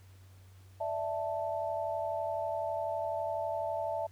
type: chord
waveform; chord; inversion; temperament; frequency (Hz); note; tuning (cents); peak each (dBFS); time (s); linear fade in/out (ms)
sine; D suspended second; none; equal; 587.3 / 659.3 / 880; D5 / E5 / A5; 0 / 0 / 0; -38 / -34 / -37; 0.8-4.07; 10
effects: added 94 Hz sine -53 dBFS peak until 4.11 s + pink hiss -65 dBFS RMS until 4.11 s